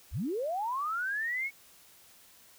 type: linear sweep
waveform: sine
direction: up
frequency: 38.89 to 2239 Hz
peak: -30 dBFS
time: 0.11-1.51 s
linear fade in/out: 50 ms
effects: white hiss -58 dBFS RMS until 2.58 s